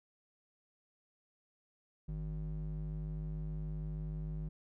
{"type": "ring-modulated tone", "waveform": "triangle", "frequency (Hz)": 102.8, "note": "G#2", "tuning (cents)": -17, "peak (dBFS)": -32, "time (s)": [2.08, 4.49], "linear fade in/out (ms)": 10, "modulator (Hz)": 53.3, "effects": []}